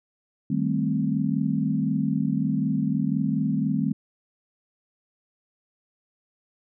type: chord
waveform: sine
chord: A half-diminished seventh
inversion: second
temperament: equal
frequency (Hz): 155.56 / 196 / 220 / 261.6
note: Eb3 / G3 / A3 / C4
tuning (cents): 0 / 0 / 0 / 0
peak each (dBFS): -27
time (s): 0.5-3.93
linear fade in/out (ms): 5
effects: none